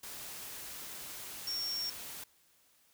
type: tone in noise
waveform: sine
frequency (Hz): 5510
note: F8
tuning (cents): -24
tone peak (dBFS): -34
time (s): 1.47-1.9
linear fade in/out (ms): 5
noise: white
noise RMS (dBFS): -45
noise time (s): 0.03-2.24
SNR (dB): +8
effects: white hiss -68 dBFS RMS until 2.93 s